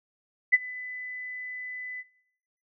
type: tone with ADSR envelope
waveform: sine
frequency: 2002 Hz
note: B6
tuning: 23 cents sharp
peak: -13 dBFS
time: 0.52-2.04 s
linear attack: 20 ms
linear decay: 29 ms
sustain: -21 dB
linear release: 43 ms
effects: noise-tail reverb RT60 0.9 s tail -24 dB re dry